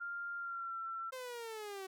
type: tone with pitch glide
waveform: sine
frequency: 1396.9 to 1346.2 Hz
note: F6 to E6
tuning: 0 to +36 cents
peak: -39 dBFS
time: 0-1.11 s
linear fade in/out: 20 ms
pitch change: -64 cents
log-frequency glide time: 0.37-0.79 s
type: linear sweep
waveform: sawtooth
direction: down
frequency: 523.3 to 375.2 Hz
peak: -39 dBFS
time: 1.12-1.87 s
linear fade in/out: 10 ms
effects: none